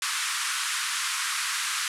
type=band-pass noise; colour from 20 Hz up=pink; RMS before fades=-29 dBFS; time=0.02-1.88 s; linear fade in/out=2 ms; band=1100 to 11000 Hz; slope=48 dB/octave; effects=none